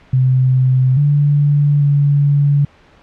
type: tone with pitch steps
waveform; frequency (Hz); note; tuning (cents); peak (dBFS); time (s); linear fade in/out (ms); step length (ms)
sine; 129.3 / 145.1 / 143.2; C3 / D3 / D3; -20 / -21 / -43; -9; 0.13-2.65; 5; 840
effects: pink hiss -47 dBFS RMS until 3.02 s + low-pass 3000 Hz 12 dB/octave